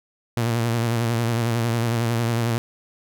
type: tone with vibrato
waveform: sawtooth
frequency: 116.54 Hz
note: A#2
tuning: in tune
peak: -16 dBFS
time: 0.37-2.58 s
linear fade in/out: 0 ms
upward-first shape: sine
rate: 11 Hz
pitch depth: 50 cents each way
effects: none